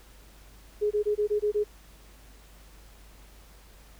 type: tone bursts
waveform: sine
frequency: 418 Hz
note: G#4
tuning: 11 cents sharp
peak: -22 dBFS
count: 7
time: 0.81-1.642 s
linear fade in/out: 20 ms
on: 100 ms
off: 22 ms
effects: added 50 Hz sine -51 dBFS peak until 3.99 s + pink hiss -56 dBFS RMS until 3.99 s